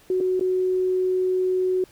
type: tone with dropouts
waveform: sine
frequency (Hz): 370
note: F#4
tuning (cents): 0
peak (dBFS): -19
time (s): 0.1-1.84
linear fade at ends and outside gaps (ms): 2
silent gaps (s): 0.203-0.208 / 0.396-0.409
effects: pink hiss -54 dBFS RMS until 1.91 s